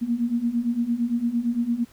sine beating tone pair, 231.2 / 240 Hz, A#3 / B3, -14 / -49 cents, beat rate 8.8 Hz, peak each -26 / -23 dBFS, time 0.01-1.85 s, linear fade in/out 20 ms, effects pink hiss -55 dBFS RMS until 1.92 s

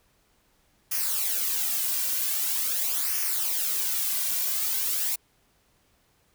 blue noise with flanger, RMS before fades -27 dBFS, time 0.91-5.16 s, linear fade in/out 10 ms, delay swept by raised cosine 0.25 to 2.35 ms, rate 0.44 Hz, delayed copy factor -0.65, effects pink hiss -66 dBFS RMS until 6.34 s

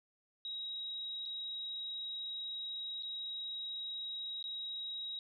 sine tone with dropouts, 3818 Hz, A#7, 41 cents sharp, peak -39 dBFS, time 0.45-5.19 s, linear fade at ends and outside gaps 1 ms, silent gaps 1.255-1.259 / 3.025-3.032 / 4.427-4.44 s, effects none

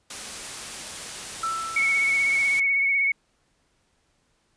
white noise, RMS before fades -35 dBFS, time 0.1-2.6 s, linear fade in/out 5 ms
sine tone with exponential decay, 1329 Hz, E6, 14 cents sharp, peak -23 dBFS, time 1.43-2.86 s, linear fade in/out 5 ms, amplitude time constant 310 ms
sine tone with vibrato, 2217 Hz, C#7, in tune, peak -19 dBFS, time 1.76-3.12 s, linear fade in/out 5 ms, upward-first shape triangle, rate 16 Hz, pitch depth 33 cents each way
effects pink hiss -68 dBFS RMS until 4.56 s + resampled to 22050 Hz

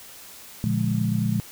sine chord, Bb dominant seventh, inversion none, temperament just, 116.54 / 145.68 / 174.81 / 209.8 Hz, Bb2 / D3 / F3 / Ab3, 0 / -14 / +2 / +18 cents, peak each -25 / -29 / -27 / -25 dBFS, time 0.64-1.4 s, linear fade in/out 0 ms, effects white hiss -44 dBFS RMS until 1.51 s

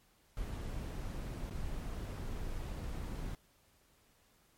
brown noise with dropouts, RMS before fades -40 dBFS, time 0.37-3.35 s, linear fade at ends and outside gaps 1 ms, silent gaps 1.497-1.508 s, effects pink hiss -69 dBFS RMS until 4.57 s + MP3 64 kbps

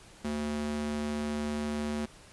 square tone with high-pass filter, 74.4 Hz, D2, 23 cents sharp, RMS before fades -33 dBFS, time 0.24-2.06 s, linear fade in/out 10 ms, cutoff 190 Hz, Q 1.9, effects pink hiss -54 dBFS RMS until 2.32 s + resampled to 24000 Hz

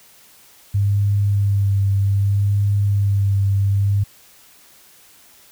sine tone with vibrato, 100 Hz, G2, 35 cents sharp, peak -14 dBFS, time 0.74-4.04 s, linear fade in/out 10 ms, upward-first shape sine, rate 0.64 Hz, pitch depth 22 cents each way, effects white hiss -49 dBFS RMS until 5.51 s

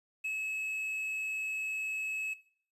triangle tone with quantisation, 2582 Hz, E7, 37 cents flat, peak -31 dBFS, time 0.24-2.34 s, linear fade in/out 10 ms, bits 10, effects noise-tail reverb RT60 0.6 s tail -19 dB re dry + resampled to 32000 Hz

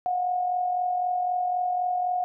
sine tone with amplitude modulation, 724 Hz, F#5, 38 cents flat, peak -21 dBFS, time 0.06-2.24 s, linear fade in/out 0 ms, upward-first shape sine, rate 43.9 Hz, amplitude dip 45%, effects none

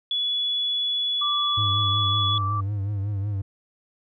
sine tone, 3408 Hz, G#7, 44 cents sharp, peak -22 dBFS, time 0.11-2.38 s, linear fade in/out 2 ms
sine tone with pitch glide, 1174.7 to 1165.9 Hz, D6 to D6, 0 to -13 cents, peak -25 dBFS, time 1.21-2.61 s, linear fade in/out 10 ms, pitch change -13 cents, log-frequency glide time 2.21-2.36 s
triangle tone with vibrato, 100.9 Hz, G#2, 49 cents flat, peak -22 dBFS, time 1.57-3.42 s, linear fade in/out 10 ms, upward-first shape triangle, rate 5.4 Hz, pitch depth 85 cents each way
effects none

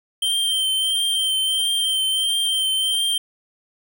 square tone with vibrato, 3136 Hz, G7, in tune, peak -19 dBFS, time 0.22-3.18 s, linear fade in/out 5 ms, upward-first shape triangle, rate 1.5 Hz, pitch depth 26 cents each way, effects none

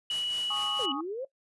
white noise with tremolo, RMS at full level -41 dBFS, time 0.1-0.86 s, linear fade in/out 10 ms, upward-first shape sine, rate 4.4 Hz, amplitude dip 55%
sine tone, 2936 Hz, F#7, 14 cents flat, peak -29 dBFS, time 0.1-0.92 s, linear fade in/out 2 ms
sine chord, Ab suspended fourth, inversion none, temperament just, 830.6 / 1107.5 / 1245.9 Hz, Ab5 / Db6 / Eb6, 0 / -2 / +2 cents, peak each -38 / -38 / -37 dBFS, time 0.5-1.01 s, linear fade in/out 5 ms
sine exponential two-way sweep, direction down then up, 560 to 261.6 to 560 Hz, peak -32 dBFS, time 0.79-1.25 s, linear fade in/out 5 ms, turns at 0.92 s
effects noise-tail reverb RT60 0.1 s tail -18 dB re dry + resampled to 24000 Hz

